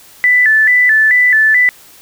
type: tone with vibrato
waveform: sine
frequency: 1864.7 Hz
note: A#6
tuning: in tune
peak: -6 dBFS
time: 0.24-1.69 s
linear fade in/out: 0 ms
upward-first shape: square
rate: 2.3 Hz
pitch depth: 110 cents each way
effects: white hiss -41 dBFS RMS until 2.01 s